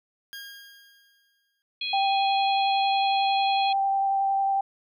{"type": "tone with exponential decay", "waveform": "20% pulse", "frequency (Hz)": 1622, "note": "G#6", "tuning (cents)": -41, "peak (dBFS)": -31, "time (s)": [0.33, 1.62], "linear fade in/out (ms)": 0, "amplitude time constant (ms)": 280}
{"type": "harmonic tone", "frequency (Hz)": 830.6, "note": "G#5", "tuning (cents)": 0, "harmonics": [3, 4, 5], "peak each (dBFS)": [-32, -31, -33], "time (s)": [1.81, 3.73], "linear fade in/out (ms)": 5}
{"type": "tone with vibrato", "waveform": "sine", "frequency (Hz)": 784, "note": "G5", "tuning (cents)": 0, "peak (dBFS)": -21, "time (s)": [1.93, 4.61], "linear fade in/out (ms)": 5, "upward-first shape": "sine", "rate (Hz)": 11, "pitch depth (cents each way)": 10}
{"effects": []}